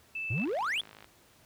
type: tone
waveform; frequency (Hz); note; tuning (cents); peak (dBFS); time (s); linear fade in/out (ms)
sine; 2637; E7; 0; -33; 0.15-0.45; 5
type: exponential sweep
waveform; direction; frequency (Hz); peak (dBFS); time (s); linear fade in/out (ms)
triangle; up; 98 to 3582; -27; 0.3-0.81; 5
type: click train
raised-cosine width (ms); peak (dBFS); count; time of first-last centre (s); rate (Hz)
0.3; -33; 36; 0.38-1.044; 52.7
effects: pink hiss -61 dBFS RMS until 1.45 s + high-pass 60 Hz 12 dB/octave